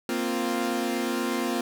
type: chord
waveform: sawtooth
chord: Bb suspended second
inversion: none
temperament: equal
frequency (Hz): 233.1 / 261.6 / 349.2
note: Bb3 / C4 / F4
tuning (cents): 0 / 0 / 0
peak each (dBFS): -26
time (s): 0.09-1.61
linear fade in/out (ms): 2
effects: none